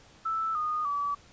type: tone with pitch steps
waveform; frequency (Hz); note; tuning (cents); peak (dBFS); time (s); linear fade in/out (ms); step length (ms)
sine; 1318.5 / 1230.2 / 1147.8; E6 / D#6 / D6; 0 / -20 / -40; -27; 0.25-1.15; 10; 300
effects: pink hiss -56 dBFS RMS until 1.32 s + resampled to 16000 Hz